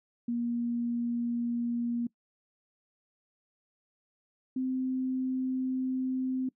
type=tone pair in turn; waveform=sine; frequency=237.3 / 258.8 Hz; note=A#3 / C4; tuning=+31 / -19 cents; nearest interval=major second; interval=150 cents; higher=second; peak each=-28 dBFS; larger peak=neither; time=0.28-2.07 / 4.56-6.49 s; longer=second; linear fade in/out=5 ms; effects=noise-tail reverb RT60 0.1 s tail -22 dB re dry